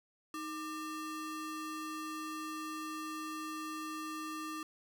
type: ring-modulated tone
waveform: square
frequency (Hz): 751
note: F#5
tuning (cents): +26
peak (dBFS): -37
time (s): 0.34-4.63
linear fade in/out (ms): 2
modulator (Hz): 438
effects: none